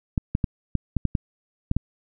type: clicks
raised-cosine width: 5 ms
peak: -9 dBFS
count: 9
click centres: 0.178 / 0.351 / 0.442 / 0.753 / 0.967 / 1.053 / 1.152 / 1.714 / 1.766 s
effects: none